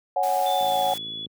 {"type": "chord", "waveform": "sine", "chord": "C# suspended fourth", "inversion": "none", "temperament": "equal", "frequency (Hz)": [554.4, 740, 830.6], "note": ["C#5", "F#5", "G#5"], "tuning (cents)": [0, 0, 0], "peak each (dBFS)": [-27, -22, -26], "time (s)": [0.16, 0.94], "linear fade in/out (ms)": 5}
{"type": "noise", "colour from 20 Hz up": "white", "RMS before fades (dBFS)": -38, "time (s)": [0.23, 0.98], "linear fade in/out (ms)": 2}
{"type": "tone with pitch glide", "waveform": "sine", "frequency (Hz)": [3520, 3406], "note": ["A7", "G#7"], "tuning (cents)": [0, 43], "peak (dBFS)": -31, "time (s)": [0.46, 1.26], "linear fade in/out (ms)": 2, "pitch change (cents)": -57, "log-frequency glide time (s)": [0.57, 0.81]}
{"type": "click train", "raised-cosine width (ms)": 3, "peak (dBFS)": -30, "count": 37, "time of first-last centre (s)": [0.61, 1.266], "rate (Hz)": 54.9}
{"effects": ["high-pass 150 Hz 12 dB/octave"]}